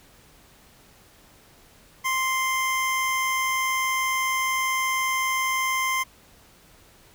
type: tone pair together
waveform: square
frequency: 1046.5 / 2093 Hz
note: C6 / C7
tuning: 0 / 0 cents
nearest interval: octave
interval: 1200 cents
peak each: -26 dBFS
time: 2.04-6.04 s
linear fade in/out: 20 ms
effects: pink hiss -54 dBFS RMS until 7.14 s